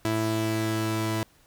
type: tone pair together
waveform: sawtooth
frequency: 110 / 330.3 Hz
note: A2 / E4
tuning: 0 / +4 cents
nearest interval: octave + perfect fifth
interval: 1904 cents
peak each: -24 dBFS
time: 0.05-1.23 s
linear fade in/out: 0 ms
effects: pink hiss -60 dBFS RMS until 1.46 s